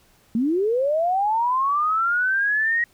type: linear sweep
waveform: sine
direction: up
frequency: 214.2 to 1901 Hz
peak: -18 dBFS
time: 0.35-2.84 s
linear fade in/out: 2 ms
effects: pink hiss -58 dBFS RMS until 2.93 s